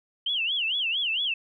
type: tone with vibrato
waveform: sine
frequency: 2991 Hz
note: F#7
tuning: 18 cents sharp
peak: -24 dBFS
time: 0.26-1.34 s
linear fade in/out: 5 ms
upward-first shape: sine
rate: 4.4 Hz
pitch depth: 230 cents each way
effects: none